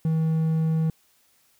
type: tone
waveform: triangle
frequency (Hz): 160.2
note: E3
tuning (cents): -49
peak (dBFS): -18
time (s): 0.05-0.9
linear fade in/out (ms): 2
effects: white hiss -63 dBFS RMS until 1.59 s